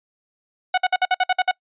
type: tone bursts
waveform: sawtooth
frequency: 738 Hz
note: F#5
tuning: 5 cents flat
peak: -11 dBFS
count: 9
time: 0.74-1.513 s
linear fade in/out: 5 ms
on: 37 ms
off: 55 ms
effects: noise-tail reverb RT60 0.1 s tail -26 dB re dry + resampled to 8000 Hz